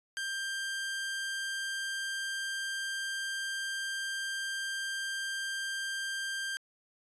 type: tone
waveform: sawtooth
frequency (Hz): 1585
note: G6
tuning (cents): +19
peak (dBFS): -30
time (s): 0.17-6.57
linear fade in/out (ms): 0
effects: resampled to 24000 Hz